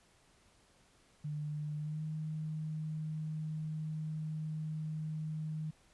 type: tone with pitch glide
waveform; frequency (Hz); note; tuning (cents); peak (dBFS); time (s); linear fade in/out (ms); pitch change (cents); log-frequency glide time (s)
sine; 149.9 to 155.64; D3 to D#3; +36 to +1; -36; 1.24-5.71; 10; +65; 1.78-2.02
effects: pink hiss -67 dBFS RMS until 5.93 s + resampled to 24000 Hz